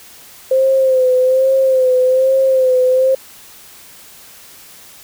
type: tone with vibrato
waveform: sine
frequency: 520 Hz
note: C5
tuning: 11 cents flat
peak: -9 dBFS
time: 0.51-3.15 s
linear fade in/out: 5 ms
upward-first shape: sine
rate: 1.2 Hz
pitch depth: 43 cents each way
effects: white hiss -40 dBFS RMS until 5.03 s